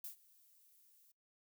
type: noise with ADSR envelope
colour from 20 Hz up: violet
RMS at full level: -45 dBFS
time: 0.04-1.12 s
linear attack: 3 ms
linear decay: 110 ms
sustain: -23 dB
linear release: 6 ms
effects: noise-tail reverb RT60 0.2 s tail -26 dB re dry